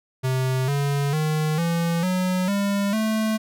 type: tone with pitch steps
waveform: square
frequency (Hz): 130 / 141.77 / 154.6 / 168.59 / 183.85 / 200.5 / 218.6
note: C3 / C#3 / D#3 / E3 / F#3 / G3 / A3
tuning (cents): -11 / +39 / -11 / +39 / -11 / +39 / -11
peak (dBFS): -21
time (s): 0.23-3.38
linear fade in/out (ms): 20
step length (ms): 450
effects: none